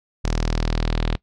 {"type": "tone with low-pass filter sweep", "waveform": "sawtooth", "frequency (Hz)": 40.03, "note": "D#1", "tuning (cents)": 50, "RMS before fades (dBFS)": -22, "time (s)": [0.24, 1.16], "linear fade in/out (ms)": 10, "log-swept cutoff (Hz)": [6000, 3700], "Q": 2.3, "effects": ["noise-tail reverb RT60 0.1 s tail -22 dB re dry"]}